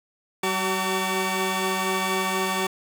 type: tone cluster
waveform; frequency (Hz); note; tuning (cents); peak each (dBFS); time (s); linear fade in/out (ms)
20% pulse; 190.4 / 376.7 / 911 / 1143; F#3 / F#4 / A#5 / D6; +50 / +31 / -40 / -47; -24; 0.43-2.67; 5
effects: none